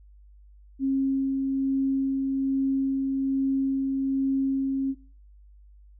sine tone with tremolo, 270 Hz, C#4, 45 cents flat, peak -21 dBFS, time 0.79-4.95 s, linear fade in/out 50 ms, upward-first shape sine, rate 1.2 Hz, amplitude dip 25%, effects noise-tail reverb RT60 0.4 s tail -19 dB re dry + added 50 Hz sine -49 dBFS peak until 5.99 s

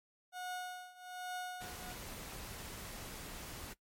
30% pulse tone with tremolo, 728 Hz, F#5, 28 cents flat, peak -36 dBFS, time 0.32-1.95 s, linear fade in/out 50 ms, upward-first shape triangle, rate 1.2 Hz, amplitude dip 90%
pink noise, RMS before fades -47 dBFS, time 1.6-3.74 s, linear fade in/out 20 ms
effects noise-tail reverb RT60 0.1 s tail -18 dB re dry + MP3 64 kbps

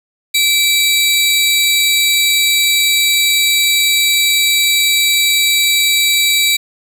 sawtooth tone pair together, 2316 / 3870 Hz, D7 / B7, -25 / -36 cents, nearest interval major sixth, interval 889 cents, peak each -10 dBFS, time 0.34-6.57 s, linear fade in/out 10 ms, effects none

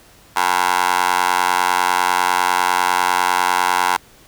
15% pulse tone with high-pass filter, 90 Hz, F#2, 47 cents flat, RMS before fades -17 dBFS, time 0.36-3.97 s, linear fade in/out 5 ms, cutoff 960 Hz, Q 2.6, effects pink hiss -48 dBFS RMS until 4.27 s

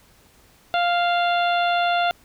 harmonic tone with a mistuned harmonic, 698.5 Hz, F5, in tune, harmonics 1 / 2 / 3 / 4 / 5 / 6, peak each -19 / -25 / -34 / -30 / -30 / -40 dBFS, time 0.74-2.11 s, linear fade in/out 0 ms, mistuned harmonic 4, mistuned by -19 cents, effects pink hiss -55 dBFS RMS until 2.24 s

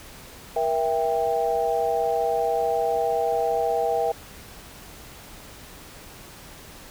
sine chord, E diminished, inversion second, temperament just, 474.7 / 659.3 / 791.1 Hz, Bb4 / E5 / G5, +31 / 0 / +16 cents, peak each -25 dBFS, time 0.56-4.12 s, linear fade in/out 5 ms, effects pink hiss -44 dBFS RMS until 6.9 s

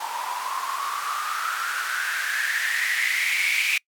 blue noise with band-pass filter sweep, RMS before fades -26 dBFS, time 0-3.78 s, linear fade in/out 5 ms, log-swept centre 900 to 2400 Hz, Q 9.7, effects noise-tail reverb RT60 0.1 s tail -26 dB re dry

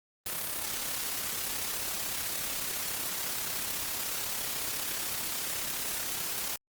white noise with amplitude modulation, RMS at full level -32 dBFS, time 0.26-6.56 s, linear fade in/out 2 ms, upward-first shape sine, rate 34 Hz, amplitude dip 45%, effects Opus 32 kbps

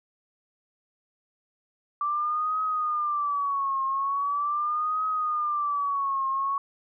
sine tone with vibrato, 1166 Hz, D6, 13 cents flat, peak -24 dBFS, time 2.01-6.58 s, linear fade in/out 2 ms, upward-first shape triangle, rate 0.41 Hz, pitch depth 150 cents each way, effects none

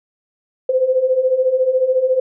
sine beating tone pair, 505 / 519 Hz, B4 / C5, +39 / -14 cents, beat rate 14 Hz, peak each -19 / -14 dBFS, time 0.69-2.2 s, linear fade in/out 5 ms, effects none

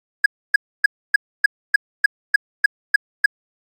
triangle tone bursts, 1661.2 Hz, G#6, in tune, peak -6 dBFS, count 11, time 0.24-3.26 s, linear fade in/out 5 ms, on 20 ms, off 280 ms, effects AAC 64 kbps

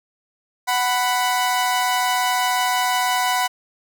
sawtooth tone pair together, 742 / 991.3 Hz, F#5 / B5, +5 / +6 cents, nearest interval perfect fourth, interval 501 cents, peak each -17 dBFS, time 0.67-3.48 s, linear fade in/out 20 ms, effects none

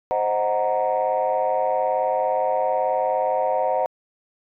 sine chord, C half-diminished seventh, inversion none, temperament equal, 523.3 / 622.3 / 740 / 932.3 Hz, C5 / Eb5 / Gb5 / Bb5, 0 / 0 / 0 / 0 cents, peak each -23 / -24 / -23 / -25 dBFS, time 0.11-3.86 s, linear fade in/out 0 ms, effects tanh soft clip ceiling -12 dBFS

